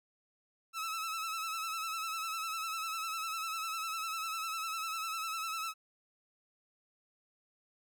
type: tone with vibrato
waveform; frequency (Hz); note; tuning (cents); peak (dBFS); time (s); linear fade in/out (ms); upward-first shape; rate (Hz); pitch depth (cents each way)
sawtooth; 1309; E6; -13; -32; 0.73-5.74; 50; sine; 10; 50
effects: none